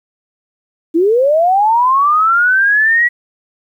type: linear sweep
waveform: sine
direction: up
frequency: 311.1 to 1944 Hz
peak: -8 dBFS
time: 0.94-3.09 s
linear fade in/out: 20 ms
effects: 8-bit